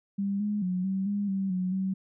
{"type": "tone with pitch steps", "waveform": "sine", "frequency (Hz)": [198.7, 208.1, 182.4, 191.9, 203.1, 193.5, 183.6, 190.4], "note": ["G3", "G#3", "F#3", "G3", "G#3", "G3", "F#3", "F#3"], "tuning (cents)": [24, 4, -24, -37, -38, -22, -13, 50], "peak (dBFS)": -26, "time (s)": [0.18, 1.94], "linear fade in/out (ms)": 10, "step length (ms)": 220, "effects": []}